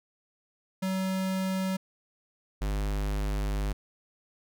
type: tone pair in turn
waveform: square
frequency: 189.2 / 50.56 Hz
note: F#3 / G#1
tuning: +39 / -46 cents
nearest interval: octave + major seventh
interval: 2285 cents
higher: first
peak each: -28 dBFS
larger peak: neither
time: 0.82-1.77 / 2.61-3.73 s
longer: second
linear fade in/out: 10 ms
effects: none